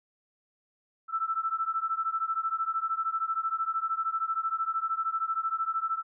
sine beating tone pair, 1318.5 / 1331.5 Hz, E6 / E6, 0 / +17 cents, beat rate 13 Hz, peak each -30 / -31 dBFS, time 1.08-6.03 s, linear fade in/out 50 ms, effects none

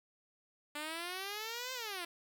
5% pulse exponential two-way sweep, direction up then down, 291.9 to 523.3 to 332.8 Hz, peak -28 dBFS, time 0.75-2.05 s, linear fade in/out 5 ms, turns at 1.73 s, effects none

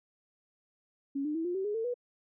sine tone with pitch steps, 277.4 / 300.8 / 326.1 / 353.6 / 383.3 / 415.6 / 450.6 / 488.6 Hz, C#4 / D4 / E4 / F4 / G4 / G#4 / A4 / B4, +1 / +42 / -19 / +22 / -39 / +1 / +41 / -19 cents, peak -30 dBFS, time 1.15-1.942 s, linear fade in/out 10 ms, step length 99 ms, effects none

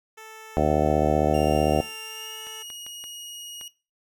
10% pulse tone, 440 Hz, A4, in tune, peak -33 dBFS, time 0.17-2.63 s, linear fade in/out 10 ms
harmonic tone, 75.5 Hz, D2, 48 cents sharp, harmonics 1 / 2 / 3 / 4 / 5 / 6 / 7 / 8 / 9 / 10, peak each -28 / -28 / -28 / -28 / -28 / -28 / -28 / -28 / -28 / -28 dBFS, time 0.57-1.81 s, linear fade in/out 0 ms
sawtooth tone with pitch glide, 2794 to 2883 Hz, F7 to F#7, 0 to -46 cents, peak -33 dBFS, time 1.34-3.68 s, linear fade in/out 2 ms, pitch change +54 cents, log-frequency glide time 2.03-2.43 s
clicks, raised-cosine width 0.3 ms, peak -28 dBFS, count 5, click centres 2.469 / 2.702 / 2.865 / 3.04 / 3.612 s
effects noise-tail reverb RT60 0.3 s tail -18 dB re dry

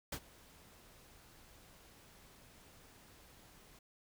pink noise with ADSR envelope, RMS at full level -39 dBFS, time 0.12-3.79 s, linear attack 5 ms, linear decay 66 ms, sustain -22 dB, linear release 4 ms, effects none

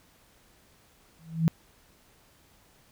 sine tone with exponential growth, 162.8 Hz, E3, 21 cents flat, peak -16 dBFS, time 1.19-1.48 s, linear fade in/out 0 ms, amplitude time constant 61 ms, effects pink hiss -61 dBFS RMS until 2.91 s

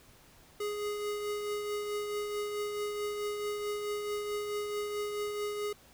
square tone with tremolo, 415.3 Hz, G#4, in tune, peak -32 dBFS, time 0.6-5.73 s, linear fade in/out 5 ms, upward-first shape triangle, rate 4.6 Hz, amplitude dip 40%, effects pink hiss -59 dBFS RMS until 5.93 s

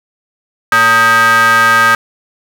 square ring-modulated tone, 170 Hz, F3, 46 cents flat, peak -4 dBFS, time 0.72-1.95 s, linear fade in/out 2 ms, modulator 1420 Hz, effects none

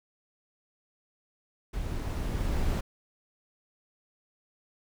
brown noise with level ramp, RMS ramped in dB -34 to -27 dBFS, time 1.73-2.81 s, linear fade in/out 10 ms, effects none

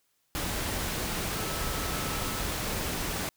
sine tone in noise, 1304 Hz, E6, 19 cents flat, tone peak -41 dBFS, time 1.35-2.42 s, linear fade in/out 0 ms, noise pink, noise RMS -32 dBFS, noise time 0.35-3.29 s, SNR -12 dB, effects white hiss -73 dBFS RMS until 3.36 s

